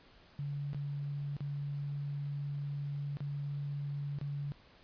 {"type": "tone with dropouts", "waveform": "sine", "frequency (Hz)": 142.9, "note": "D3", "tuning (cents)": -47, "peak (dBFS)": -35, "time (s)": [0.39, 4.52], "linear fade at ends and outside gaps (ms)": 0, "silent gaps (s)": [[0.732, 0.746], [1.367, 1.406], [3.17, 3.205], [4.187, 4.213]], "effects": ["pink hiss -61 dBFS RMS until 4.83 s", "resampled to 11025 Hz"]}